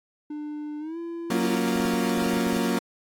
triangle tone with pitch glide, 298.9 to 337.4 Hz, D4 to E4, +31 to +40 cents, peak -29 dBFS, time 0.3-1.57 s, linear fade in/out 5 ms, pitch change +209 cents, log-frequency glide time 0.79-0.98 s
35% pulse chord, Gb major seventh, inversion none, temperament equal, 185 / 233.1 / 277.2 / 349.2 Hz, Gb3 / Bb3 / Db4 / F4, 0 / 0 / 0 / 0 cents, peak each -27 / -24 / -28 / -28 dBFS, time 1.3-2.79 s, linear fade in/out 5 ms
clicks, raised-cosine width 2 ms, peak -23 dBFS, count 12, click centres 1.761 / 1.802 / 1.855 / 1.938 / 2.179 / 2.222 / 2.264 / 2.334 / 2.371 / 2.469 / 2.531 / 2.565 s
effects AAC 64 kbps

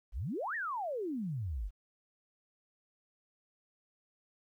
sine exponential two-way sweep, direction up then down, 41.2 to 1920 to 41.2 Hz, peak -34 dBFS, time 0.12-1.71 s, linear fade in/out 50 ms, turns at 0.55 s, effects 12-bit

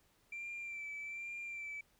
sine tone with vibrato, 2349 Hz, D7, in tune, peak -40 dBFS, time 0.32-1.81 s, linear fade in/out 5 ms, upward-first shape sine, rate 1.2 Hz, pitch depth 32 cents each way, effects tanh soft clip ceiling -39 dBFS + pink hiss -72 dBFS RMS until 1.99 s

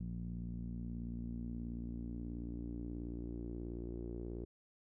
sawtooth tone with low-pass filter sweep, 58.5 Hz, A#1, 7 cents sharp, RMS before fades -43 dBFS, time 0-4.45 s, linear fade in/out 5 ms, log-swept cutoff 190 to 380 Hz, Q 4.5, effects none

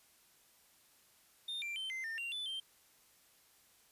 triangle tone with pitch steps, 3637 / 2361 / 3097 / 2074 / 1809 / 2765 / 3491 / 3144 Hz, A#7 / D7 / G7 / C7 / A6 / F7 / A7 / G7, -43 / +9 / -22 / -16 / +48 / -18 / -14 / +4 cents, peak -37 dBFS, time 1.48-2.6 s, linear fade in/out 5 ms, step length 140 ms, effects white hiss -67 dBFS RMS until 3.91 s + resampled to 32000 Hz

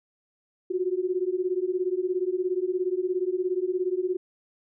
sine beating tone pair, 357.9 / 374.9 Hz, F4 / F#4, +42 / +23 cents, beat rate 17 Hz, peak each -27 dBFS, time 0.7-4.17 s, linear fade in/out 10 ms, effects none

